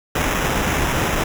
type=noise with sample-and-hold; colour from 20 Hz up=pink; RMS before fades=-20 dBFS; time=0.15-1.24 s; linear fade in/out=5 ms; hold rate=4410 Hz; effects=none